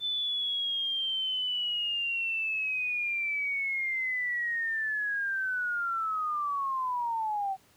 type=linear sweep; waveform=sine; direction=down; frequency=3532 to 757 Hz; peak=-28 dBFS; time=0-7.57 s; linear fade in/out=50 ms; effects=pink hiss -62 dBFS RMS until 7.76 s + high-pass 80 Hz 12 dB/octave